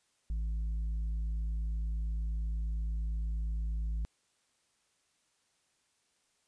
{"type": "tone with tanh clipping", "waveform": "sine", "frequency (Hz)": 54.3, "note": "A1", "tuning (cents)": -22, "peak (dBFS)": -32, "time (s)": [0.3, 4.05], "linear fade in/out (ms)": 0, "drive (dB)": 4, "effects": ["white hiss -74 dBFS RMS until 6.47 s", "resampled to 22050 Hz"]}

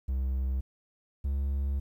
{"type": "tone pair in turn", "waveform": "triangle", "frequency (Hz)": [65.41, 69.05], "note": ["C2", "C#2"], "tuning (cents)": [0, -6], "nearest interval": "minor second", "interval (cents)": 94, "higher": "second", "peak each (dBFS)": -25, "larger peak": "neither", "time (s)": [[0.08, 0.61], [1.24, 1.8]], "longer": "second", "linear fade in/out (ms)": 10, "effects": ["11-bit"]}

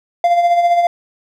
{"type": "tone with tremolo", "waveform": "triangle", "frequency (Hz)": 694, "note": "F5", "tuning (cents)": -11, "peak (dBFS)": -6, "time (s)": [0.24, 0.87], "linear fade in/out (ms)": 2, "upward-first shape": "sine", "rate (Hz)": 15, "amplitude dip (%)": 50, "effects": []}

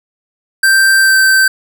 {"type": "tone with pitch glide", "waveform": "square", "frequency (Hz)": [1568, 1551.8], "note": ["G6", "G6"], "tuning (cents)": [0, -18], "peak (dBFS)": -7, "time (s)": [0.63, 1.48], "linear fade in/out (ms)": 5, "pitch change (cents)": -18, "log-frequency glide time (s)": [1, 1.16], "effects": []}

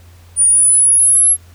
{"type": "linear sweep", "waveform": "sine", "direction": "up", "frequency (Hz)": [9360, 11190], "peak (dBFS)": -7, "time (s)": [0.36, 1.37], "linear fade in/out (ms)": 50, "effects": ["added 86 Hz sine -39 dBFS peak until 1.54 s", "pink hiss -49 dBFS RMS until 1.54 s"]}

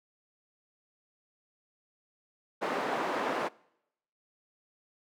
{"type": "band-pass noise", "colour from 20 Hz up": "white", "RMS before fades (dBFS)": -32, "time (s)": [2.61, 3.49], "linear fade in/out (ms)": 20, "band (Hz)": [280, 980], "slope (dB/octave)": 12, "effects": ["noise-tail reverb RT60 0.8 s tail -24 dB re dry", "high-pass 150 Hz 12 dB/octave"]}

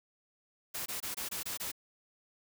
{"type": "noise bursts", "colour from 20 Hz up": "white", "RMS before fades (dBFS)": -38, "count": 7, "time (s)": [0.74, 1.718], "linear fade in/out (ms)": 10, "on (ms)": 120, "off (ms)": 23, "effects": []}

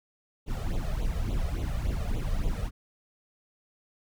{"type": "noise with flanger", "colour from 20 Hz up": "brown", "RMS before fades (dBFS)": -29, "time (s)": [0.46, 2.71], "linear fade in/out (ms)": 50, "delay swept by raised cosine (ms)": [0.28, 1.68], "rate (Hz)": 3.5, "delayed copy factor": 0.85, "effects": []}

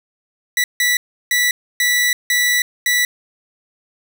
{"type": "tone bursts at uneven times", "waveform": "sawtooth", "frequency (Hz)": 1962, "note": "B6", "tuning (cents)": -12, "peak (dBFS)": -10, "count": 6, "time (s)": [[0.57, 0.64], [0.8, 0.97], [1.31, 1.51], [1.8, 2.13], [2.3, 2.62], [2.86, 3.05]], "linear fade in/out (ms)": 2, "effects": []}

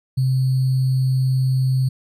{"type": "tone with sample-and-hold", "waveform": "sine", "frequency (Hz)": 130.81, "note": "C3", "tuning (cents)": 0, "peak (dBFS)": -15, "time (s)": [0.17, 1.89], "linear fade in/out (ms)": 10, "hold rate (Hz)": 4410, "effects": ["resampled to 32000 Hz"]}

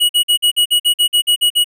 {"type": "tone bursts", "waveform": "square", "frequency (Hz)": 2912, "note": "F#7", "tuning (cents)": -28, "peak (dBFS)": -10, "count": 12, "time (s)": [0, 1.644], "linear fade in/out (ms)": 20, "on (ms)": 93, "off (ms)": 48, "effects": []}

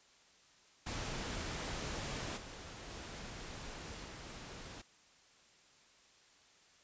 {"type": "noise with level steps", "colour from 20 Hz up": "pink", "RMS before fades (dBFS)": [-41, -49, -47, -49], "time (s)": [0.86, 4.82], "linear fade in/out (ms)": 10, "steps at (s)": [2.36, 2.89, 4.04], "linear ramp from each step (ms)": 20, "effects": ["white hiss -65 dBFS RMS until 6.83 s", "resampled to 16000 Hz"]}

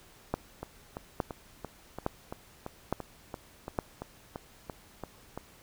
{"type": "two click trains", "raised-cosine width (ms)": 1, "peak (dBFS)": [-14, -23], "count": [5, 15], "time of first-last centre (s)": [[0.34, 3.788], [0.63, 5.376]], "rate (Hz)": [1.16, 2.95], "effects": ["pink hiss -57 dBFS RMS until 5.62 s"]}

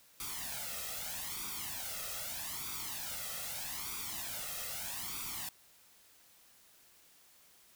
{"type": "noise with flanger", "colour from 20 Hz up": "white", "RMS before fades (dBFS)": -41, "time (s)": [0.2, 5.49], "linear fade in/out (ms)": 2, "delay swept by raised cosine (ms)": [0.85, 1.56], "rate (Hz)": 0.8, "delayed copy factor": 0.75, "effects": ["white hiss -63 dBFS RMS until 7.75 s"]}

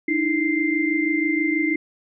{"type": "tone cluster", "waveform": "sine", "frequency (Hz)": [299.8, 326, 2091], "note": ["D4", "E4", "C7"], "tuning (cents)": [36, -19, -2], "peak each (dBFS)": -23, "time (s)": [0.08, 1.76], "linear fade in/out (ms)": 5, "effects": []}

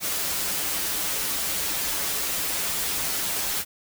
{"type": "noise with comb filter", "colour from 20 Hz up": "white", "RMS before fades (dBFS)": -27, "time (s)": [0, 3.65], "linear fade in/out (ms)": 50, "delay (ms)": 8.3, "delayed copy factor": -0.65, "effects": []}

